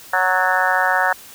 harmonic tone with a mistuned harmonic, 185 Hz, F#3, in tune, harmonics 3 / 4 / 5 / 6 / 7 / 8 / 9 / 10, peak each -26 / -21 / -22 / -26 / -25 / -21 / -22 / -24 dBFS, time 0.13-1.13 s, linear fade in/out 5 ms, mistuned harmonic 10, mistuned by -51 cents, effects white hiss -41 dBFS RMS until 1.34 s

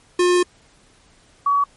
square / sine tone pair in turn, 356.8 / 1132.8 Hz, F4 / C#6, +37 / +37 cents, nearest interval octave + minor sixth, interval 2000 cents, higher second, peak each -14 dBFS, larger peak neither, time 0.19-0.43 / 1.46-1.64 s, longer first, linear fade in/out 5 ms, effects pink hiss -54 dBFS RMS until 1.76 s + MP3 48 kbps

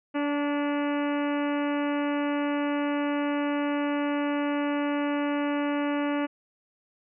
harmonic tone with a mistuned harmonic, 289.2 Hz, D4, 27 cents flat, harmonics 1 / 2 / 3 / 4 / 5 / 6 / 7 / 8 / 9 / 10, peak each -26 / -32 / -36 / -38 / -40 / -42 / -43 / -44 / -45 / -46 dBFS, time 0.14-6.27 s, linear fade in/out 20 ms, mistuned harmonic 3, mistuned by +17 cents, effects none

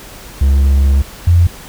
triangle / sine tone pair in turn, 68.7 / 86.56 Hz, C#2 / F2, -15 / -15 cents, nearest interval major third, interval 400 cents, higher second, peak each -5 dBFS, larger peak neither, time 0.41-1.02 / 1.27-1.47 s, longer first, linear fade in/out 5 ms, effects added 43 Hz sine -40 dBFS peak until 1.68 s + pink hiss -34 dBFS RMS until 1.68 s

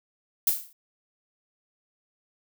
violet noise with exponential decay, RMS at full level -19 dBFS, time 0.47-0.73 s, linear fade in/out 2 ms, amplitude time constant 55 ms, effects none

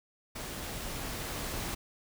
pink noise with level ramp, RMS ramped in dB -40 to -36 dBFS, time 0.35-1.75 s, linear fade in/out 10 ms, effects none

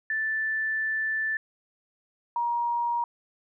sine tone pair in turn, 1760 / 947.5 Hz, A6 / A#5, 0 / +28 cents, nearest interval major seventh, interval 1072 cents, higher first, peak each -25 / -24 dBFS, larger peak second, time 0.1-1.37 / 2.36-3.04 s, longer first, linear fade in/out 2 ms, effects none

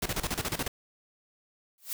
pink noise with tremolo, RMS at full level -30 dBFS, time 0.02-0.68 s, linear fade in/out 5 ms, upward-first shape square, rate 14 Hz, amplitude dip 80%
blue noise with exponential growth, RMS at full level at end -30 dBFS, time 1.78-1.93 s, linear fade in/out 1 ms, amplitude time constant 32 ms
effects none

